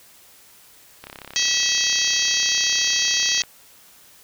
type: click train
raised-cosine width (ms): 0.3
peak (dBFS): -20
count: 82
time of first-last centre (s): 1.04-3.436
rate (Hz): 33.8
type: harmonic tone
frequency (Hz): 648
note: E5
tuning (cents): -30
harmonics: 3 / 4 / 5 / 6 / 7 / 8 / 9 / 10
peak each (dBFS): -28 / -27 / -25 / -28 / -24 / -30 / -25 / -27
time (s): 1.36-3.42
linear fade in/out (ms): 0
effects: white hiss -50 dBFS RMS until 4.23 s